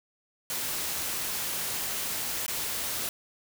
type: noise with dropouts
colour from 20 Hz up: white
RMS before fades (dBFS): -32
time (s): 0.5-3.09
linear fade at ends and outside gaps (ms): 1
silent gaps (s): 2.464-2.48
effects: none